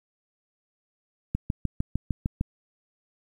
click train, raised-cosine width 5 ms, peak -13 dBFS, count 8, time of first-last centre 1.35-2.411 s, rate 6.6 Hz, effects 9-bit

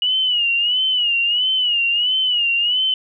sine tone with vibrato, 2911 Hz, F#7, 29 cents flat, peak -15 dBFS, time 0.02-2.94 s, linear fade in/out 2 ms, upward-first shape sine, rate 1.5 Hz, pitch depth 95 cents each way, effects none

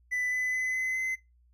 triangle tone with pitch steps, 1993 / 2007 / 2021 / 2035 / 2049 Hz, B6 / B6 / B6 / C7 / C7, +15 / +27 / +39 / -49 / -37 cents, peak -26 dBFS, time 0.11-1.16 s, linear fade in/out 20 ms, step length 210 ms, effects noise-tail reverb RT60 0.2 s tail -20 dB re dry + added 60 Hz sine -60 dBFS peak until 1.53 s

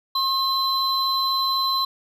triangle tone pair together, 1071 / 4044 Hz, C6 / B7, +40 / +40 cents, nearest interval octave + major seventh, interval 2300 cents, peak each -21 dBFS, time 0.15-1.85 s, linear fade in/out 5 ms, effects none

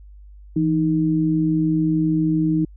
sine tone pair together, 165.1 / 312.2 Hz, E3 / D#4, +3 / +6 cents, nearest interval major seventh, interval 1103 cents, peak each -20 / -18 dBFS, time 0.56-2.65 s, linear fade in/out 5 ms, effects added 50 Hz sine -40 dBFS peak until 2.76 s

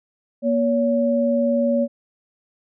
sine tone pair together, 237.6 / 565 Hz, A#3 / C#5, +33 / +33 cents, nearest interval octave + minor third, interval 1500 cents, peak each -19 dBFS, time 0.42-1.88 s, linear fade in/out 50 ms, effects none

